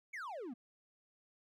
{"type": "exponential sweep", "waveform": "triangle", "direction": "down", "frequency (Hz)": [2321, 220], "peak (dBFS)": -40, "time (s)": [0.13, 0.54], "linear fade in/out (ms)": 10, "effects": []}